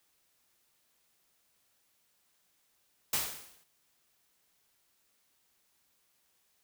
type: noise with exponential decay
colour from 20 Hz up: white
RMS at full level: -28 dBFS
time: 3.13-3.64 s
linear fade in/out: 5 ms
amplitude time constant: 110 ms
effects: white hiss -73 dBFS RMS until 6.63 s